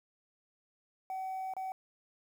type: tone with dropouts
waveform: sine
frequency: 758 Hz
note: F#5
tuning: 42 cents sharp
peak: -33 dBFS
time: 1.1-1.72 s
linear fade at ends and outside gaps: 1 ms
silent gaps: 1.537-1.566 s
effects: tanh soft clip ceiling -34 dBFS + 10-bit